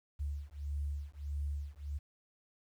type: beating tone pair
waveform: sine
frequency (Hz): 71.3 / 72.9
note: C#2 / D2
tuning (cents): +49 / -12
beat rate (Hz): 1.6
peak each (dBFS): -39 / -39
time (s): 0.19-1.99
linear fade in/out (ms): 20
effects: 11-bit